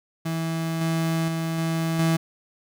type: tone with level steps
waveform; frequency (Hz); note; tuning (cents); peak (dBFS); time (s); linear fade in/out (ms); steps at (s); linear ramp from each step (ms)
35% pulse; 163.4; E3; -15; -23 / -20 / -23 / -21 / -17; 0.25-2.17; 10; 0.81 / 1.28 / 1.58 / 1.99; 2
effects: none